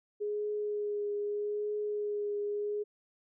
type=tone with vibrato; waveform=sine; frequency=415.3 Hz; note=G#4; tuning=in tune; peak=-31 dBFS; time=0.2-2.84 s; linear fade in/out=20 ms; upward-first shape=triangle; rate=0.8 Hz; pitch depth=19 cents each way; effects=none

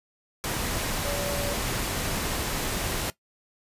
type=tone in noise; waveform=sine; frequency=572 Hz; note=D5; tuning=46 cents flat; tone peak=-31 dBFS; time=1.05-1.54 s; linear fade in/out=0 ms; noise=pink; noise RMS=-29 dBFS; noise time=0.44-3.1 s; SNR=-5 dB; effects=noise-tail reverb RT60 0.1 s tail -17 dB re dry + resampled to 32000 Hz

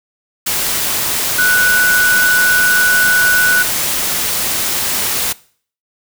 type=tone in noise; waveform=sine; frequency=1480 Hz; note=F#6; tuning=in tune; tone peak=-10 dBFS; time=1.38-3.63 s; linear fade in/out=10 ms; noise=white; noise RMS=-17 dBFS; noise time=0.46-5.33 s; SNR=+4 dB; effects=noise-tail reverb RT60 0.5 s tail -21 dB re dry

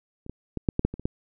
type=clicks; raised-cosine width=3 ms; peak=-30 / -21 / -16 / -8 / -9 / -8 / -21 / -25 / -12 dBFS; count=9; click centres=0.264 / 0.296 / 0.573 / 0.688 / 0.794 / 0.85 / 0.94 / 0.996 / 1.055 s; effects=none

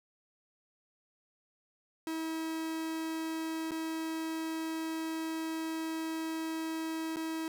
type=tone with dropouts; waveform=45% pulse; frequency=321.9 Hz; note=E4; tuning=41 cents flat; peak=-34 dBFS; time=2.07-7.48 s; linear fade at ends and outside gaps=1 ms; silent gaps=3.709-3.717 / 7.16-7.168 s; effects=none

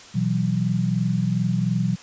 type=chord; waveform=sine; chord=B suspended fourth; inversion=none; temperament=equal with one note detuned; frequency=123.47 / 164.81 / 187.58 Hz; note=B2 / E3 / F#3; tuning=0 / 0 / +24 cents; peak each=-24 / -24 / -23 dBFS; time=0.14-1.96 s; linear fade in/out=20 ms; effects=white hiss -44 dBFS RMS until 2.02 s + resampled to 16000 Hz

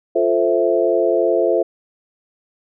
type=chord; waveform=sine; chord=F major seventh; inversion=none; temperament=equal; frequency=349.2 / 440 / 523.3 / 659.3 Hz; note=F4 / A4 / C5 / E5; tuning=0 / 0 / 0 / 0 cents; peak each=-19 dBFS; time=0.15-1.63 s; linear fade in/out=10 ms; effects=none

